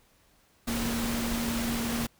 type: tone in noise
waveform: sine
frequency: 233.1 Hz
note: A#3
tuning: in tune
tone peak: -30 dBFS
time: 0.67-2.07 s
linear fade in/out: 10 ms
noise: pink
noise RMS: -33 dBFS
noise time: 0.67-2.07 s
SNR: 0 dB
effects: pink hiss -64 dBFS RMS until 2.19 s